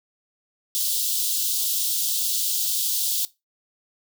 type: high-pass noise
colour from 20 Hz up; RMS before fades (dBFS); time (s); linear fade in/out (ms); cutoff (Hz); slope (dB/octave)
white; -24; 0.75-3.25; 0; 3200; 48
effects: noise-tail reverb RT60 0.2 s tail -18 dB re dry